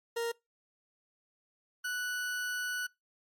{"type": "tone pair in turn", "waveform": "40% pulse", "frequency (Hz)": [466.2, 1480.1], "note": ["A#4", "F#6"], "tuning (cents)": [0, 0], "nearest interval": "octave + minor sixth", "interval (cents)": 2000, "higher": "second", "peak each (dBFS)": [-30, -32], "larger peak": "first", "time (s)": [[0.16, 0.32], [1.84, 2.87]], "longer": "second", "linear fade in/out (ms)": 10, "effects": ["noise-tail reverb RT60 0.2 s tail -23 dB re dry", "MP3 64 kbps"]}